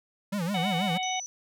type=tone with vibrato; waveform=square; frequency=184.5 Hz; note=F#3; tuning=5 cents flat; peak=-28 dBFS; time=0.32-0.98 s; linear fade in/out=10 ms; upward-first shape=sine; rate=6.2 Hz; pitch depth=210 cents each way
type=harmonic tone; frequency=744 Hz; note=F#5; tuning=9 cents sharp; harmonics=1 / 3 / 4 / 5; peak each=-30 / -35 / -36 / -37 dBFS; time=0.54-1.2 s; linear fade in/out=5 ms
type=tone; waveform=sine; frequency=5960 Hz; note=F#8; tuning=12 cents sharp; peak=-35 dBFS; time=1.03-1.26 s; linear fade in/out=0 ms
effects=none